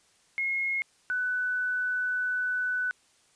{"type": "tone pair in turn", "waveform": "sine", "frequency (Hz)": [2159, 1494.3], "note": ["C#7", "F#6"], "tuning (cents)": [-46, 17], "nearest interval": "tritone", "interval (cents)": 637, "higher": "first", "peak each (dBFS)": -26, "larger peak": "neither", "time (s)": [[0.38, 0.82], [1.1, 2.91]], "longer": "second", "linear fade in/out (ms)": 0, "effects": ["white hiss -64 dBFS RMS until 3.35 s", "resampled to 22050 Hz"]}